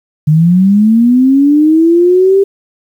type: linear sweep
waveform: sine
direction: up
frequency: 148.5 to 397.9 Hz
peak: -4 dBFS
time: 0.27-2.44 s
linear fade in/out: 10 ms
effects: 7-bit